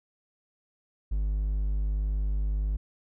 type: tone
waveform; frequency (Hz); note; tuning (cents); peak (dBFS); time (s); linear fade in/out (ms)
triangle; 50.8; G#1; -38; -23; 1.11-2.77; 10
effects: none